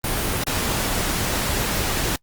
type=noise with dropouts; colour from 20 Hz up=pink; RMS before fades=-23 dBFS; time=0.04-2.16 s; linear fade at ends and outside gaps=2 ms; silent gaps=0.438-0.467 s; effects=noise-tail reverb RT60 0.1 s tail -26 dB re dry + Opus 32 kbps